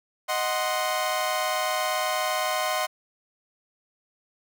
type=chord; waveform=sawtooth; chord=C diminished; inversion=first; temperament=equal; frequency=622.3 / 740 / 1046.5 Hz; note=Eb5 / Gb5 / C6; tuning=0 / 0 / 0 cents; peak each=-25 dBFS; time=0.28-2.87 s; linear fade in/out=20 ms; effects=none